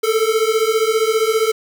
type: beating tone pair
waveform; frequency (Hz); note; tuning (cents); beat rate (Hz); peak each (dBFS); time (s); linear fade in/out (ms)
square; 434.7 / 449.7; A4 / A4; -21 / +38; 15; -18; 0.03-1.52; 10
effects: 7-bit